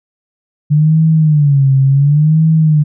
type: tone with vibrato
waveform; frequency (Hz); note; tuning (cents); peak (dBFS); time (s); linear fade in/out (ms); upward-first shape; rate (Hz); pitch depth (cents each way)
sine; 146.83; D3; 0; -6; 0.7-2.84; 20; sine; 0.7; 150
effects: none